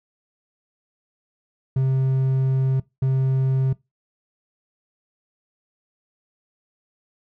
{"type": "tone bursts at uneven times", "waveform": "triangle", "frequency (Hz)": 132.4, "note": "C3", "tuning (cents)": 21, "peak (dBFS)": -15, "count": 2, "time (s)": [[1.76, 2.8], [3.02, 3.73]], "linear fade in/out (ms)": 5, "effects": ["noise-tail reverb RT60 0.2 s tail -21 dB re dry"]}